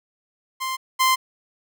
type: tone pair in turn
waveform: sawtooth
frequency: 1046.5 / 1040.8 Hz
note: C6 / C6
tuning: 0 / -9 cents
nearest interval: unison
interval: 9 cents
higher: first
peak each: -21 / -12 dBFS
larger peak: second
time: 0.6-0.77 / 0.99-1.16 s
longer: neither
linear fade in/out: 20 ms
effects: none